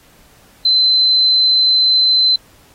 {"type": "tone", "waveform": "sine", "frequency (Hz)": 4063, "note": "B7", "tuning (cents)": 48, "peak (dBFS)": -9, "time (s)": [0.65, 2.36], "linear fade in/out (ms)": 5, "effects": ["pink hiss -49 dBFS RMS until 2.74 s", "AAC 48 kbps"]}